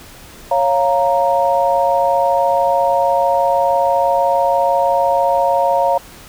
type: chord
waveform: sine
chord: Bb minor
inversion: first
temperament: equal with one note detuned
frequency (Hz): 552.4 / 698.5 / 932.3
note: Db5 / F5 / Bb5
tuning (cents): -6 / 0 / 0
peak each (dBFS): -16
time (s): 0.51-5.98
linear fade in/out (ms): 5
effects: pink hiss -39 dBFS RMS until 6.28 s